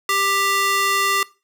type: tone with high-pass filter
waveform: square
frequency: 394.5 Hz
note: G4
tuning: 11 cents sharp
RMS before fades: -19 dBFS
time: 0.09-1.23 s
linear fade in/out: 2 ms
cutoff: 1200 Hz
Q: 1.1
effects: noise-tail reverb RT60 0.3 s tail -20 dB re dry